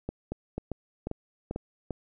two click trains, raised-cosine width 2 ms, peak -19 / -19 dBFS, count 4 / 5, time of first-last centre 0.09-1.561 / 0.32-1.907 s, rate 2.04 / 2.52 Hz, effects none

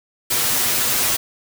white noise with comb filter, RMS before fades -19 dBFS, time 0.3-1.17 s, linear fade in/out 10 ms, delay 8.2 ms, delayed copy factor +0.9, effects none

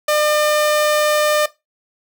sawtooth tone, 602 Hz, D5, 43 cents sharp, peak -10 dBFS, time 0.08-1.46 s, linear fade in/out 5 ms, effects noise-tail reverb RT60 0.2 s tail -17 dB re dry

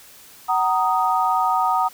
sine chord, D# minor, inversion first, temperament equal with one note detuned, 750.8 / 932.3 / 1244.5 Hz, F#5 / A#5 / D#6, +25 / 0 / 0 cents, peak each -21 dBFS, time 0.48-1.89 s, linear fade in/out 20 ms, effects white hiss -46 dBFS RMS until 1.93 s

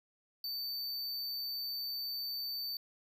square tone, 4566 Hz, D8, 50 cents flat, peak -37 dBFS, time 0.44-2.77 s, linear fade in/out 2 ms, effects none

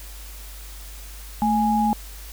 sine tone pair together, 220 / 830.6 Hz, A3 / G#5, 0 / 0 cents, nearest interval octave + major seventh, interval 2300 cents, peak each -20 dBFS, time 1.42-1.93 s, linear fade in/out 0 ms, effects added 50 Hz sine -37 dBFS peak until 2.32 s + white hiss -43 dBFS RMS until 2.32 s

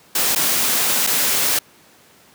white noise with dropouts, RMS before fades -18 dBFS, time 0.15-1.59 s, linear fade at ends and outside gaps 5 ms, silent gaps 0.351-0.359 / 1.067-1.071 s, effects pink hiss -50 dBFS RMS until 2.34 s + high-pass 150 Hz 12 dB/octave

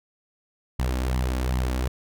sawtooth tone with flanger, 63.3 Hz, B1, 43 cents sharp, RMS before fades -25 dBFS, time 0.79-1.88 s, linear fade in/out 5 ms, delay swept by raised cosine 0.96 to 3.66 ms, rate 2.6 Hz, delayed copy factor +0.55, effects none

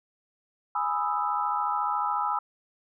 sine chord, E major seventh, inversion first, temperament equal, 830.6 / 987.8 / 1244.5 / 1318.5 Hz, G#5 / B5 / D#6 / E6, 0 / 0 / 0 / 0 cents, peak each -30 / -30 / -32 / -30 dBFS, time 0.75-2.39 s, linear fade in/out 5 ms, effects none

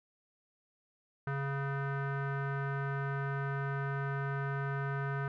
square tone with low-pass filter, 138.59 Hz, C#3, in tune, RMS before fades -35 dBFS, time 1.27-5.28 s, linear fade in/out 2 ms, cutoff 1500 Hz, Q 4.3, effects none

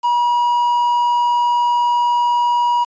triangle tone with quantisation, 962 Hz, B5, 46 cents flat, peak -11 dBFS, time 0.03-2.85 s, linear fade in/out 20 ms, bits 6, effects resampled to 16000 Hz

